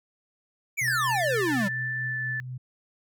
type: exponential sweep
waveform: square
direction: down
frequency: 2400 to 181.6 Hz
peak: -25 dBFS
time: 0.77-1.69 s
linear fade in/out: 20 ms
type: tone with tremolo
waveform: sine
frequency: 126.9 Hz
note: B2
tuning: 47 cents sharp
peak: -32 dBFS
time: 0.81-2.58 s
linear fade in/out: 10 ms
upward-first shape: triangle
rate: 4.2 Hz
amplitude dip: 40%
type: tone with pitch glide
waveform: sine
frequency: 1764 to 1752.8 Hz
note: A6 to A6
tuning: +4 to -7 cents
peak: -28 dBFS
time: 0.88-2.4 s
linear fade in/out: 0 ms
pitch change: -11 cents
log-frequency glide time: 2.01-2.18 s
effects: none